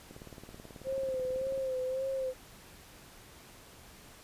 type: click train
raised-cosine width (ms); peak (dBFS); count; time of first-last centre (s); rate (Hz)
2; -34; 28; 0.11-1.577; 18.4
type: tone with vibrato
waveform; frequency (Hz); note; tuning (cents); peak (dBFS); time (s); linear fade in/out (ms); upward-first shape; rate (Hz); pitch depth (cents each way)
sine; 523.3; C5; 0; -31; 0.84-2.34; 50; sine; 1.8; 45
effects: pink hiss -54 dBFS RMS until 4.23 s + resampled to 32000 Hz